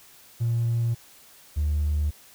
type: tone pair in turn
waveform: triangle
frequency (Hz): 116.8 / 74.66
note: A#2 / D2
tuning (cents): +4 / +29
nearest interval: minor sixth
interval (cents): 775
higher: first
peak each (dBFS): -18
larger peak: neither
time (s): 0.4-0.95 / 1.56-2.11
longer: neither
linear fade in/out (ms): 20
effects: tanh soft clip ceiling -18 dBFS + white hiss -52 dBFS RMS until 2.34 s